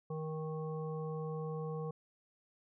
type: harmonic tone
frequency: 156.9 Hz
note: D#3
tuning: 15 cents sharp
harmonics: 1 / 3 / 5 / 7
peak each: -39 / -41 / -51 / -50 dBFS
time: 0.1-1.91 s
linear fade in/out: 5 ms
effects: none